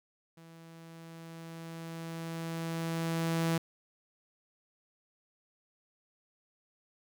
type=tone with level ramp; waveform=sawtooth; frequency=164.81 Hz; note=E3; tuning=in tune; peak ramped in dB=-48 to -23 dBFS; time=0.37-3.58 s; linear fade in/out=5 ms; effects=none